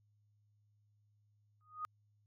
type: tone with exponential growth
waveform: sine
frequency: 1241 Hz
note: D#6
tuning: 5 cents flat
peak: -35 dBFS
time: 1.61-1.85 s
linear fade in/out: 0 ms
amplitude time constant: 51 ms
effects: added 104 Hz sine -70 dBFS peak until 2.26 s + AAC 48 kbps